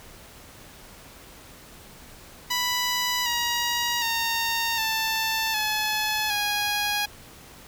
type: tone with pitch steps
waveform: 10% pulse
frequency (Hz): 987.8 / 953.1 / 919.5 / 887.2 / 856 / 825.9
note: B5 / A#5 / A#5 / A5 / A5 / G#5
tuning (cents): 0 / +38 / -24 / +14 / -48 / -10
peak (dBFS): -15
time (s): 2.5-7.06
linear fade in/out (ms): 10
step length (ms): 760
effects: pink hiss -47 dBFS RMS until 7.67 s